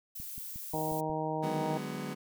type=noise; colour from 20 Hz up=violet; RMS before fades=-42 dBFS; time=0.15-1.01 s; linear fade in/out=10 ms
type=click train; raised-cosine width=5 ms; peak=-34 dBFS; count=6; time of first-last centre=0.2-1.099 s; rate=5.56 Hz
type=harmonic tone; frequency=156.5 Hz; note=D#3; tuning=10 cents sharp; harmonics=1 / 2 / 3 / 4 / 5 / 6; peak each=-38 / -38 / -38 / -38 / -38 / -38 dBFS; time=0.73-1.78 s; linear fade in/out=10 ms
type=chord; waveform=30% pulse; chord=G# half-diminished seventh; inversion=second; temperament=just; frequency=149.51 / 186.89 / 207.7 / 249.2 Hz; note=D3 / F#3 / G#3 / B3; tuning=+31 / +18 / 0 / +16 cents; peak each=-39 dBFS; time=1.42-2.15 s; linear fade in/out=20 ms
effects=none